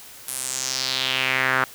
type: tone with band-pass filter sweep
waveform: sawtooth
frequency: 130.81 Hz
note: C3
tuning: in tune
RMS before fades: -24 dBFS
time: 0.28-1.64 s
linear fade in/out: 0 ms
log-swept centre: 11000 to 1400 Hz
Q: 3
effects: white hiss -43 dBFS RMS until 1.74 s